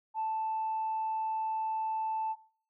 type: tone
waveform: sine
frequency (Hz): 880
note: A5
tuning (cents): 0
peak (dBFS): -29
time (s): 0.14-2.36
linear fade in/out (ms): 50
effects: noise-tail reverb RT60 0.5 s tail -20 dB re dry + tanh soft clip ceiling -26 dBFS